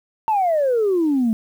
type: exponential sweep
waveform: sine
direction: down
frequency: 909 to 215.1 Hz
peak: -14 dBFS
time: 0.28-1.33 s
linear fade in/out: 0 ms
effects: tanh soft clip ceiling -12 dBFS + 8-bit